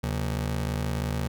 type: ring-modulated tone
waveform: 30% pulse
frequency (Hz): 103.1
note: G#2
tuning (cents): -12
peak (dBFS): -21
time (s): 0.03-1.28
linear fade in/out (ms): 10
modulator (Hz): 28.5
effects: none